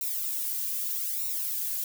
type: noise with flanger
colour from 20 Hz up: violet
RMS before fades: -31 dBFS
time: 0.01-1.84 s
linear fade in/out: 2 ms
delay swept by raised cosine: 0.62 to 2.32 ms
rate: 0.81 Hz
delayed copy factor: -1
effects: none